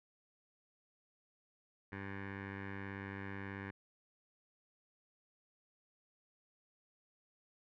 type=tone with low-pass filter; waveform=15% pulse; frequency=98.3 Hz; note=G2; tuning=5 cents sharp; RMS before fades=-45 dBFS; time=1.92-3.71 s; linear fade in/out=5 ms; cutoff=1900 Hz; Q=5.5; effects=none